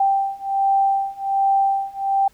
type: beating tone pair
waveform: sine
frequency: 784 / 785.3 Hz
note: G5 / G5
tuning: 0 / +3 cents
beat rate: 1.3 Hz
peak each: -20 / -19 dBFS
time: 0-2.28 s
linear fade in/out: 5 ms
effects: pink hiss -57 dBFS RMS until 2.33 s